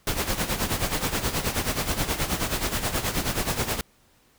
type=noise with tremolo; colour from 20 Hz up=pink; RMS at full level=-24 dBFS; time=0.07-3.81 s; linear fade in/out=2 ms; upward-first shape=sine; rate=9.4 Hz; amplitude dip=70%; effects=pink hiss -61 dBFS RMS until 4.38 s